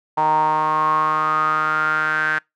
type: tone with band-pass filter sweep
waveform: sawtooth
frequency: 155 Hz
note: D#3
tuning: 6 cents flat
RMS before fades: -19 dBFS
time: 0.17-2.39 s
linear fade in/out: 10 ms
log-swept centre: 890 to 1600 Hz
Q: 9.7
effects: noise-tail reverb RT60 0.2 s tail -26 dB re dry